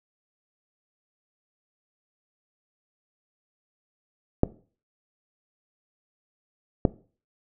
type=clicks; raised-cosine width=2 ms; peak=-4 dBFS; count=2; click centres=4.434 / 6.852 s; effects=noise-tail reverb RT60 0.4 s tail -19 dB re dry